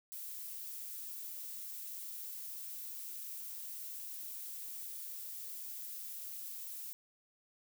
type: noise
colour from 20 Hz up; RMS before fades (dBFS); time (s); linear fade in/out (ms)
violet; -45; 0.12-6.93; 0
effects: none